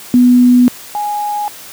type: tone pair in turn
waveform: sine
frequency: 246.9 / 830.5 Hz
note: B3 / G#5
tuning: 0 / 0 cents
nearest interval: octave + major sixth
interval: 2100 cents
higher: second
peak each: -4 / -15 dBFS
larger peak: first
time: 0.14-0.68 / 0.95-1.48 s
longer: first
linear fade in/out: 0 ms
effects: white hiss -33 dBFS RMS until 1.72 s + high-pass 100 Hz 12 dB/octave